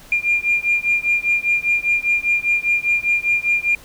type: beating tone pair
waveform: sine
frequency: 2400 / 2405 Hz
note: D7 / D7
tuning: +37 / +41 cents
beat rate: 5 Hz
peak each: -18 dBFS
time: 0.12-3.75 s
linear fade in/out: 2 ms
effects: tanh soft clip ceiling -8 dBFS + pink hiss -44 dBFS RMS until 3.84 s